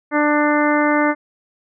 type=harmonic tone; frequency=296.7 Hz; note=D4; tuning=18 cents sharp; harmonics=1 / 2 / 3 / 4 / 5 / 6 / 7; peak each=-17 / -20 / -22 / -23 / -24 / -25 / -25 dBFS; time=0.11-1.15 s; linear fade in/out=50 ms; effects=none